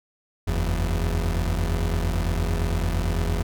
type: tone pair together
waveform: 30% pulse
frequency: 45.63 / 82.41 Hz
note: F#1 / E2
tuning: -23 / 0 cents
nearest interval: minor seventh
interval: 1023 cents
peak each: -21 / -23 dBFS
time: 0.47-3.43 s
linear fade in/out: 10 ms
effects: none

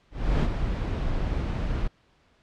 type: noise with ADSR envelope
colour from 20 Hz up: brown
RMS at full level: -20 dBFS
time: 0.11-1.88 s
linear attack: 310 ms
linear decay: 57 ms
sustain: -7 dB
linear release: 10 ms
effects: pink hiss -63 dBFS RMS until 2.42 s + low-pass 4000 Hz 12 dB/octave

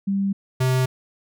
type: tone pair in turn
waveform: sine / square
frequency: 196.9 / 129.13 Hz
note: G3 / C3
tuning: +8 / -22 cents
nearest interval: perfect fifth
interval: 730 cents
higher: first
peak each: -19 / -18 dBFS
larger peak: second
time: 0.07-0.33 / 0.6-0.86 s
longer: neither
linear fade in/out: 10 ms
effects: none

